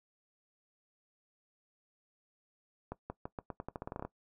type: accelerating click train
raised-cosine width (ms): 1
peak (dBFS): -25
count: 15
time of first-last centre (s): 2.92-4.05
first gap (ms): 180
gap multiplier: 0.86
effects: noise-tail reverb RT60 0.1 s tail -18 dB re dry